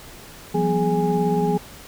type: tone cluster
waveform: sine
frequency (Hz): 172 / 189.8 / 243.2 / 417.6 / 825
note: F3 / F#3 / B3 / G#4 / G#5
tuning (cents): -26 / +44 / -26 / +10 / -12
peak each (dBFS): -22 / -27 / -27 / -22 / -25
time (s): 0.54-1.58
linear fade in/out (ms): 10
effects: pink hiss -42 dBFS RMS until 1.87 s